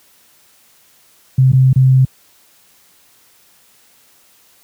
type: tone with dropouts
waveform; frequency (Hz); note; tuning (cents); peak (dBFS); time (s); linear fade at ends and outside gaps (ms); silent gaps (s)
sine; 130.81; C3; 0; -6; 1.38-2.05; 5; 1.519-1.531 / 1.73-1.759
effects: white hiss -51 dBFS RMS until 4.63 s + high-pass 60 Hz 12 dB/octave